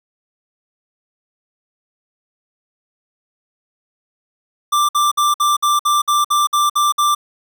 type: tone bursts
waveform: square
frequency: 1180 Hz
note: D6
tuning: 8 cents sharp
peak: -13 dBFS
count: 11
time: 4.72-7.15 s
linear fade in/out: 10 ms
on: 170 ms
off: 56 ms
effects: none